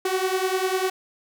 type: beating tone pair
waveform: sawtooth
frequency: 370.5 / 380.5 Hz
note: F#4 / F#4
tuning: +2 / +48 cents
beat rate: 10 Hz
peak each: -21 dBFS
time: 0.05-0.9 s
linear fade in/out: 5 ms
effects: none